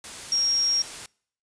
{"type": "tone in noise", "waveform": "sine", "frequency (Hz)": 5588, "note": "F8", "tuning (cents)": 0, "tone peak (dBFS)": -20, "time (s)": [0.32, 0.82], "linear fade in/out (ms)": 2, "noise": "white", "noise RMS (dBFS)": -38, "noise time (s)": [0.04, 1.06], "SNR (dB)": 15, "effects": ["noise-tail reverb RT60 0.6 s tail -26 dB re dry", "resampled to 22050 Hz"]}